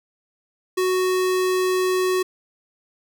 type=tone; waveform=square; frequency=370 Hz; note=F#4; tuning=in tune; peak=-19 dBFS; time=0.77-2.23 s; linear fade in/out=10 ms; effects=none